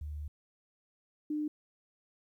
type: tone pair in turn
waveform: sine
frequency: 74.6 / 301.2 Hz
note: D2 / D4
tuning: +28 / +44 cents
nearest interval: 2 octaves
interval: 2416 cents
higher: second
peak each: -37 / -31 dBFS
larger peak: second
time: 0.01-0.28 / 1.3-1.48 s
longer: first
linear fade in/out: 5 ms
effects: 12-bit